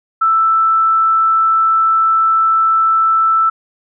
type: tone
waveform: sine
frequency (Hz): 1323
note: E6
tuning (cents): +6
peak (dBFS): -9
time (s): 0.21-3.5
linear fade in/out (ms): 10
effects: none